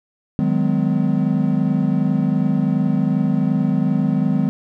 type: chord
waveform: triangle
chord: G# minor seventh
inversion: second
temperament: equal with one note detuned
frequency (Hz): 155.56 / 185 / 207.7 / 253.4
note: D#3 / F#3 / G#3 / B3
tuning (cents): 0 / 0 / 0 / +45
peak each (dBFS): -19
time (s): 0.39-4.49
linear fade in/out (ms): 0
effects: none